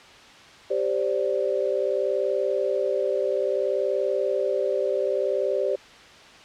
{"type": "chord", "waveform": "sine", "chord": "G suspended fourth", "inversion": "none", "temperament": "equal with one note detuned", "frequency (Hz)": [392, 523.3, 583.9], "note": ["G4", "C5", "D5"], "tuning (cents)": [0, 0, -10], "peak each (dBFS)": -26, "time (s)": [0.7, 5.76], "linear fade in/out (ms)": 10, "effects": ["white hiss -47 dBFS RMS until 6.44 s", "low-pass 4000 Hz 12 dB/octave"]}